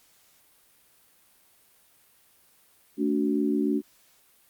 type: chord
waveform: sine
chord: D major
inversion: second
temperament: equal with one note detuned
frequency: 220 / 287.1 / 370 Hz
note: A3 / D4 / F#4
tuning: 0 / -39 / 0 cents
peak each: -27 / -25 / -29 dBFS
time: 2.97-3.82 s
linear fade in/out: 50 ms
effects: white hiss -61 dBFS RMS until 4.49 s + Opus 48 kbps